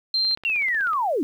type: tone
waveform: sine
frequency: 4154 Hz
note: C8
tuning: 13 cents flat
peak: -19 dBFS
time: 0.14-0.35 s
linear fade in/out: 2 ms
type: click train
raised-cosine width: 0.3 ms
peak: -25 dBFS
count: 12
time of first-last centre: 0.25-0.933 s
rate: 16.1 Hz
type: linear sweep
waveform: sine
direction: down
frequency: 2794 to 251.2 Hz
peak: -20 dBFS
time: 0.45-1.23 s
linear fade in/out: 0 ms
effects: 9-bit